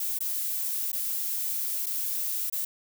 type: noise with dropouts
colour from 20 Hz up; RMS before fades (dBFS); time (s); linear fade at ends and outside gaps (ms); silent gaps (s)
violet; -30; 0-2.65; 5; 0.188-0.205 / 0.919-0.929 / 1.86-1.865 / 2.499-2.525
effects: none